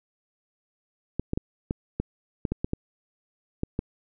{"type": "clicks", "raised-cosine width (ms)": 3, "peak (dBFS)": -13, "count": 11, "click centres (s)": [1.196, 1.334, 1.375, 1.709, 2, 2.452, 2.52, 2.645, 2.734, 3.634, 3.791], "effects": []}